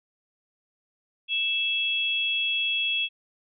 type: tone pair together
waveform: sine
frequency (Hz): 2641 / 3325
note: E7 / G#7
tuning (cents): +3 / +1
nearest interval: major third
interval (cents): 398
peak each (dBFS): -26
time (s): 1.28-3.09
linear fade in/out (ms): 50
effects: none